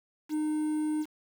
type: tone with quantisation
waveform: triangle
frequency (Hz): 306.2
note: D#4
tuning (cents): -28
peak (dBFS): -25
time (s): 0.29-1.06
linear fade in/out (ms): 50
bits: 8
effects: none